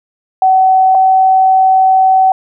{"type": "tone pair in turn", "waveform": "sine", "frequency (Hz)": [756, 758.8], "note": ["F#5", "F#5"], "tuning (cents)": [37, 43], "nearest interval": "unison", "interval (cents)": 6, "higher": "second", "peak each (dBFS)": -5, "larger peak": "neither", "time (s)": [[0.42, 0.95], [0.95, 2.32]], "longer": "second", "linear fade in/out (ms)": 2, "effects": []}